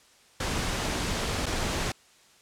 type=noise with dropouts; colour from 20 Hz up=pink; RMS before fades=-29 dBFS; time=0.4-1.92 s; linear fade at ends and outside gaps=5 ms; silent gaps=1.459-1.464 s; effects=white hiss -58 dBFS RMS until 2.41 s + low-pass 8000 Hz 12 dB/octave